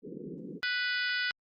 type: band-pass noise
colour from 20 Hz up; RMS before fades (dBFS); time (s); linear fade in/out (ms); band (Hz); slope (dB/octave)
pink; -42; 0.02-0.61; 50; 150 to 490; 96
type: harmonic tone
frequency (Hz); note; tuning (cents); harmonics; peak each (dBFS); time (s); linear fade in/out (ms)
493.9; B4; 0; 3 / 4 / 5 / 6 / 7 / 8 / 9 / 10; -31 / -36 / -40 / -40 / -41 / -44 / -41 / -41; 0.63-1.31; 0
effects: Opus 48 kbps